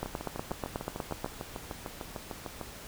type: two click trains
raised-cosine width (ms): 1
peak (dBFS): -22 / -18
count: 18 / 11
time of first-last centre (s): 0.06-2.613 / 0.03-1.245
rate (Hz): 6.66 / 8.23
effects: pink hiss -46 dBFS RMS until 2.87 s